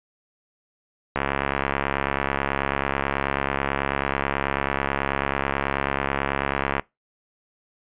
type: click train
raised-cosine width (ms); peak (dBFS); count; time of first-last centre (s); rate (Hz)
0.5; -7; 391; 1.16-6.796; 69.2
effects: noise-tail reverb RT60 0.2 s tail -22 dB re dry + resampled to 8000 Hz